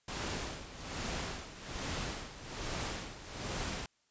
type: noise with tremolo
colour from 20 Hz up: pink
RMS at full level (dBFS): -37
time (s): 0.08-3.86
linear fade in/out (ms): 2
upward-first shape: sine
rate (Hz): 1.2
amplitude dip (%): 75
effects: white hiss -74 dBFS RMS until 4.1 s + resampled to 16000 Hz